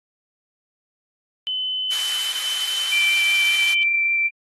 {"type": "tone with pitch glide", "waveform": "sine", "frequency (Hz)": [3032, 3069], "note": ["F#7", "G7"], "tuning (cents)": [42, -37], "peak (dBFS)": -22, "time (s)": [1.47, 3.83], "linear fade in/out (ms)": 0, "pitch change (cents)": 21, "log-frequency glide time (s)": [1.77, 3.57]}
{"type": "high-pass noise", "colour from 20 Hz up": "pink", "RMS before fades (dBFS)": -30, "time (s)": [1.91, 3.74], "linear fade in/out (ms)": 10, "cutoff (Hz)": 1900, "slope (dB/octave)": 12}
{"type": "tone with vibrato", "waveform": "sine", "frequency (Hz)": 2349, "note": "D7", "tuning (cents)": 0, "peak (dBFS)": -17, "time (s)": [2.91, 4.29], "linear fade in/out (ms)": 20, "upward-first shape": "triangle", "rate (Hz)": 5.2, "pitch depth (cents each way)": 8}
{"effects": ["AAC 32 kbps"]}